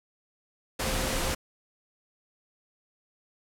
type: tone in noise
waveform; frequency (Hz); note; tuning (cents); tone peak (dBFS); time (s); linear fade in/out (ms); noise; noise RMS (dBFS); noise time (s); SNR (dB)
sine; 523.3; C5; 0; -38; 0.79-1.35; 10; pink; -29; 0.79-1.35; -12
effects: low-pass 12000 Hz 12 dB/octave